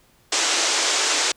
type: band-pass noise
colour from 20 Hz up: white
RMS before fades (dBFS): -21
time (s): 0.32-1.32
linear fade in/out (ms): 5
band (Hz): 300 to 7800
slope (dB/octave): 48
effects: pink hiss -58 dBFS RMS until 1.36 s